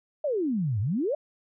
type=exponential two-way sweep; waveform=sine; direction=down then up; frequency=634 to 95 to 634 Hz; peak=-24 dBFS; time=0.24-1.15 s; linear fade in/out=5 ms; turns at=0.8 s; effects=none